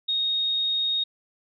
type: tone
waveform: sine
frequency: 3729 Hz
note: A#7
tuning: in tune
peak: -22 dBFS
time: 0.08-1.04 s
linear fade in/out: 10 ms
effects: none